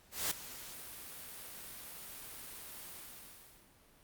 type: noise with ADSR envelope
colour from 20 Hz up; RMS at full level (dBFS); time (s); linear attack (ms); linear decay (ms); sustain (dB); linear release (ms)
white; -33; 0.11-3.71; 200; 6; -15; 820
effects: pink hiss -64 dBFS RMS until 4.03 s + Opus 48 kbps